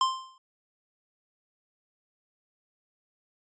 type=tone with exponential decay; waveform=square; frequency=1046.5 Hz; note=C6; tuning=in tune; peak=-20 dBFS; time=0.01-0.38 s; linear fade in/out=2 ms; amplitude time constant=80 ms; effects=resampled to 16000 Hz